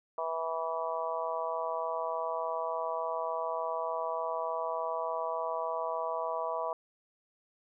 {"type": "harmonic tone", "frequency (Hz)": 163.4, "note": "E3", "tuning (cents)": -15, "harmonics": [3, 4, 5, 6, 7], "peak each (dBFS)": [-39, -35, -43, -36, -39], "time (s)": [0.18, 6.73], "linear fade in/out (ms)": 2, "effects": []}